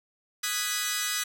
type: chord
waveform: 10% pulse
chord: G# minor seventh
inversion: second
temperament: equal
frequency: 1244.5 / 1480 / 1661.2 / 1975.5 Hz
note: D#6 / F#6 / G#6 / B6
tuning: 0 / 0 / 0 / 0 cents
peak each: -26 / -27 / -25 / -22 dBFS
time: 0.43-1.24 s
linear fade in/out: 10 ms
effects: none